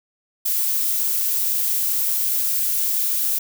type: noise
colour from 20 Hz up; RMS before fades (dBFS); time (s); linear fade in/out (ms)
violet; -21; 0.45-3.39; 10
effects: none